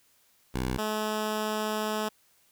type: tone pair in turn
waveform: 10% pulse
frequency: 63.5 / 214.7 Hz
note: B1 / A3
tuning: +49 / -42 cents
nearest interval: octave + major sixth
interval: 2109 cents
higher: second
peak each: -20 dBFS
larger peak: neither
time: 0.54-0.78 / 0.78-2.09 s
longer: second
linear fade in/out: 10 ms
effects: white hiss -65 dBFS RMS until 2.51 s